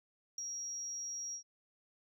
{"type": "tone with ADSR envelope", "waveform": "sine", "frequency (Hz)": 5660, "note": "F8", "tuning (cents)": 22, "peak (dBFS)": -32, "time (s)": [0.38, 1.43], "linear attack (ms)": 4, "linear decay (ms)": 5, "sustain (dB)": -6, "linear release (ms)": 93, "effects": ["tanh soft clip ceiling -34 dBFS"]}